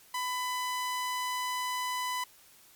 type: tone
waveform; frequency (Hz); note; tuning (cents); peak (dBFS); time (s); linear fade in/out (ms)
sawtooth; 1000; B5; +21; -27; 0.14-2.24; 5
effects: white hiss -58 dBFS RMS until 2.75 s + MP3 96 kbps